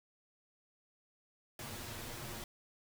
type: noise with comb filter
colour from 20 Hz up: pink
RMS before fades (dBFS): -45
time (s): 1.59-2.44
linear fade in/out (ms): 2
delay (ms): 8.5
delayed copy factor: +0.9
effects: none